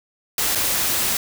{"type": "noise with dropouts", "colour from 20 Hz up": "white", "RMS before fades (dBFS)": -21, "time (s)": [0.38, 1.17], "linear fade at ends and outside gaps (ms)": 2, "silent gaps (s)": [0.551, 0.555], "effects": []}